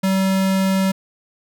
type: tone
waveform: square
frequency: 191.4 Hz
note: G3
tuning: 41 cents flat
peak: -16 dBFS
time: 0.03-0.92 s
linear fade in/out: 10 ms
effects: none